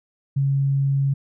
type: tone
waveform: sine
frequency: 138 Hz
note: C#3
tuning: 7 cents flat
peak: -17 dBFS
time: 0.36-1.14 s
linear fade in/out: 10 ms
effects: none